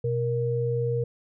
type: tone pair together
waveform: sine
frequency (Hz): 124.2 / 469.5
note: B2 / A#4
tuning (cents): +10 / +12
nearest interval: octave + major seventh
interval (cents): 2302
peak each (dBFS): -26 / -26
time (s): 0.04-1.04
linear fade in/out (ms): 5
effects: none